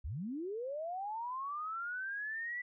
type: linear sweep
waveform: sine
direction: up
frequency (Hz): 51.91 to 1984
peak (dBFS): -37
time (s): 0.04-2.62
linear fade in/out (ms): 10
effects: none